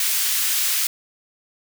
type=high-pass noise; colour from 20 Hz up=white; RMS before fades=-21 dBFS; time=0-0.87 s; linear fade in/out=2 ms; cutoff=1800 Hz; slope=12 dB/octave; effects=none